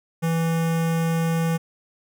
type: tone with notch filter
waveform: square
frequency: 164.81 Hz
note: E3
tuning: in tune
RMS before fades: -22 dBFS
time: 0.22-1.58 s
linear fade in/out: 20 ms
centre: 4200 Hz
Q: 1.7
effects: none